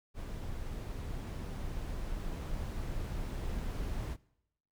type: noise with level ramp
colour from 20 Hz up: brown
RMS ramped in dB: -40 to -36 dBFS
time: 0.14-4.17 s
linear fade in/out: 50 ms
effects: noise-tail reverb RT60 0.8 s tail -22 dB re dry